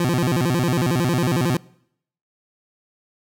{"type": "tone with vibrato", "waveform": "25% pulse", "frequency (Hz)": 147.3, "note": "D3", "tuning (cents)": 6, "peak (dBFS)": -14, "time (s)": [0, 1.57], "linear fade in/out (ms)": 2, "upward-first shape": "square", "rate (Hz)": 11, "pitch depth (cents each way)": 280, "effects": ["noise-tail reverb RT60 0.7 s tail -23 dB re dry"]}